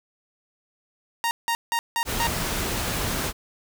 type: tone bursts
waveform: sawtooth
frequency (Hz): 930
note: A#5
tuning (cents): -4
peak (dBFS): -18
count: 5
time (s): 1.24-2.27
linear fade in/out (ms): 0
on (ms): 70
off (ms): 170
type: noise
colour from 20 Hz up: pink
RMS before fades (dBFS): -27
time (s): 2.05-3.33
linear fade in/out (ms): 50
effects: none